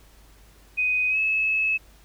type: tone with pitch glide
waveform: sine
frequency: 2500 to 2591 Hz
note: D#7 to E7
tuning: +8 to -30 cents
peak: -20 dBFS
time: 0.77-1.78 s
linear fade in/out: 20 ms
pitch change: +62 cents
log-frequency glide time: 1.09-1.18 s
effects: added 50 Hz sine -52 dBFS peak until 2.04 s + pink hiss -56 dBFS RMS until 2.04 s